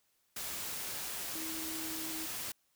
sine tone in noise, 319.7 Hz, D#4, 47 cents sharp, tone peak -43 dBFS, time 1.35-2.26 s, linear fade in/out 5 ms, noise white, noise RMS -40 dBFS, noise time 0.36-2.52 s, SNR -6 dB, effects white hiss -75 dBFS RMS until 2.75 s

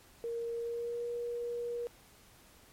sine tone with pitch glide, 466.2 to 476.5 Hz, A#4 to A#4, 0 to +38 cents, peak -34 dBFS, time 0.24-1.87 s, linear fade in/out 0 ms, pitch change +38 cents, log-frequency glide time 0.55-1.07 s, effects pink hiss -60 dBFS RMS until 2.72 s + MP3 64 kbps

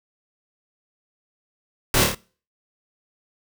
pink noise with echo, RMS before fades -19 dBFS, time 1.94-2.04 s, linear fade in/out 2 ms, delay 27 ms, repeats 4, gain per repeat -3 dB, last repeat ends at 2.148 s, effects noise-tail reverb RT60 0.4 s tail -23 dB re dry

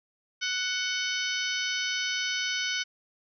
harmonic tone with a mistuned harmonic, 740 Hz, F#5, in tune, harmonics 2 / 3 / 4 / 5 / 6 / 7 / 8, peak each -33 / -34 / -33 / -38 / -38 / -38 / -38 dBFS, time 0.41-2.84 s, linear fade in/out 20 ms, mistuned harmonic 4, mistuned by +44 cents, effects none

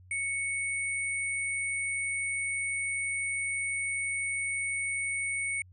sine tone pair together, 2217 / 8837 Hz, C#7 / C#9, 0 / -6 cents, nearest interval 2 octaves, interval 2394 cents, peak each -30 / -37 dBFS, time 0.11-5.62 s, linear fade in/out 2 ms, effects added 91 Hz sine -52 dBFS peak until 5.72 s

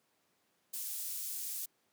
pink high-pass noise, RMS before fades -40 dBFS, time 0.73-1.66 s, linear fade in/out 10 ms, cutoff 8900 Hz, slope 12 dB/octave, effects pink hiss -75 dBFS RMS until 1.92 s + high-pass 200 Hz 12 dB/octave

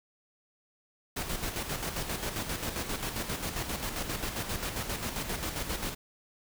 pink noise with tremolo, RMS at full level -33 dBFS, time 1.16-5.95 s, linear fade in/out 10 ms, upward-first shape square, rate 7.5 Hz, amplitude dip 50%, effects none

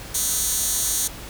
10% pulse tone with high-pass filter, 252.9 Hz, B3, 41 cents sharp, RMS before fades -23 dBFS, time 0.14-1.08 s, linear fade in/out 10 ms, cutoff 7300 Hz, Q 1.4, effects added 50 Hz sine -42 dBFS peak until 1.29 s + pink hiss -38 dBFS RMS until 1.29 s

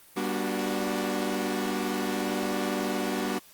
sawtooth chord, G major seventh, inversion none, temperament equal with one note detuned, 196 / 240.9 / 293.7 / 370 Hz, G3 / B3 / D4 / F#4, 0 / -43 / 0 / 0 cents, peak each -29 dBFS, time 0.16-3.39 s, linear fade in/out 10 ms, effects white hiss -54 dBFS RMS until 3.53 s + Opus 32 kbps

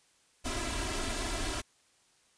pink noise with comb filter, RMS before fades -34 dBFS, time 0.44-1.62 s, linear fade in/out 20 ms, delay 3 ms, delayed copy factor +0.95, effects white hiss -67 dBFS RMS until 2.37 s + resampled to 22050 Hz

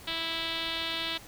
5% pulse tone with low-pass filter, 328.7 Hz, E4, 5 cents flat, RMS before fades -33 dBFS, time 0.07-1.18 s, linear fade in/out 10 ms, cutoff 3700 Hz, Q 3.8, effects pink hiss -49 dBFS RMS until 1.27 s

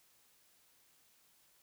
silence, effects white hiss -69 dBFS RMS until 1.62 s

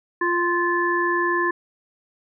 harmonic tone, 348.2 Hz, F4, 5 cents flat, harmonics 1 / 3 / 5, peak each -23 / -23 / -23 dBFS, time 0.21-1.51 s, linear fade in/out 5 ms, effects none

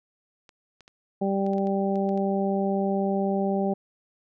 clicks, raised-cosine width 0.2 ms, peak -32 dBFS, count 10, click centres 0.492 / 0.807 / 0.879 / 1.465 / 1.534 / 1.582 / 1.671 / 1.957 / 2.091 / 2.176 s
harmonic tone, 196 Hz, G3, in tune, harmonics 1 / 2 / 3 / 4, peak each -25 / -28 / -30 / -31 dBFS, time 1.21-3.74 s, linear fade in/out 10 ms
effects none

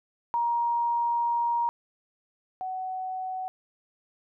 sine tone pair in turn, 943 / 748.5 Hz, A#5 / F#5, +20 / +20 cents, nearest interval major third, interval 400 cents, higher first, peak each -23 / -30 dBFS, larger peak first, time 0.34-1.69 / 2.61-3.48 s, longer first, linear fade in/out 0 ms, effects none

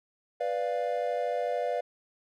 triangle chord, B diminished, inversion none, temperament equal, 493.9 / 587.3 / 698.5 Hz, B4 / D5 / F5, 0 / 0 / 0 cents, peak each -30 dBFS, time 0.4-1.81 s, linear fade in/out 10 ms, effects none

